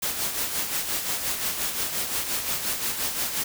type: noise with tremolo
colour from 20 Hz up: white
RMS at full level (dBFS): -26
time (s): 0.02-3.44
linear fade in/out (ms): 10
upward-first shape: sine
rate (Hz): 5.7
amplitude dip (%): 50
effects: none